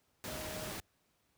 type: tone in noise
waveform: sine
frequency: 622.3 Hz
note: D#5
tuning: in tune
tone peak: -46 dBFS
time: 0.28-0.71 s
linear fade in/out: 0 ms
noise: pink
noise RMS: -42 dBFS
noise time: 0.24-0.8 s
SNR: -7 dB
effects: pink hiss -75 dBFS RMS until 1.37 s + high-pass 60 Hz 12 dB/octave